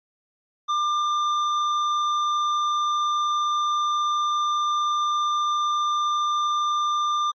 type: tone with hard clipping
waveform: sine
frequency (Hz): 1195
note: D6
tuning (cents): +30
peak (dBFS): -22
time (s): 0.68-7.32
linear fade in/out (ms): 20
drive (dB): 8
effects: MP3 32 kbps